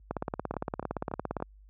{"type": "two click trains", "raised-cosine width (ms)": 1, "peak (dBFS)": [-23, -17], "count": [4, 24], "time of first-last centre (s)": [[0.54, 1.402], [0.11, 1.424]], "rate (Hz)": [3.48, 17.5], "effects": ["added 50 Hz sine -47 dBFS peak until 1.69 s", "high-pass 60 Hz 12 dB/octave"]}